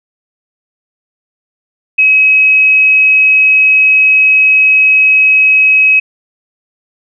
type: tone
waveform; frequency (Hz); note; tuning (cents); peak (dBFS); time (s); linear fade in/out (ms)
sine; 2550; D#7; +42; -4; 1.98-6; 10
effects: none